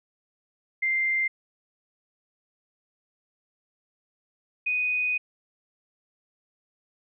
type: tone pair in turn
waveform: sine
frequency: 2093 / 2489 Hz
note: C7 / D#7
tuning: 0 / 0 cents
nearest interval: minor third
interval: 300 cents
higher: second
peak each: -22 / -23 dBFS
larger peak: first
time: 0.82-1.28 / 4.66-5.18 s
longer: second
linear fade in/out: 10 ms
effects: none